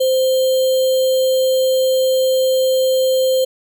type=tone with sample-and-hold; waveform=sine; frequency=520 Hz; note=C5; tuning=11 cents flat; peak=-12 dBFS; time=0-3.45 s; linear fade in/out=10 ms; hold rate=3675 Hz; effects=none